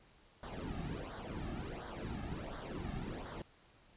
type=noise with flanger; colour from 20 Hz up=brown; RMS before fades=-43 dBFS; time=0.43-3.42 s; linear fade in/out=2 ms; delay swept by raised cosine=0.38 to 2.08 ms; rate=1.4 Hz; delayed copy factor=-0.8; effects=pink hiss -65 dBFS RMS until 3.96 s + resampled to 8000 Hz